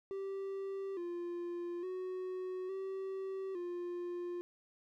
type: tone with pitch steps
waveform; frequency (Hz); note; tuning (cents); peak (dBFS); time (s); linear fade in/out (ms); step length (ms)
triangle; 389.9 / 347.8 / 369.9 / 384.1 / 351.7; G4 / F4 / F#4 / G4 / F4; -9 / -7 / 0 / -35 / +12; -36; 0.11-4.41; 0; 860
effects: none